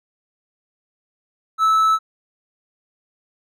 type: tone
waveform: triangle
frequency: 1307 Hz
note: E6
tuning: 15 cents flat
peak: -11 dBFS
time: 1.58-1.99 s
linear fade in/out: 50 ms
effects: none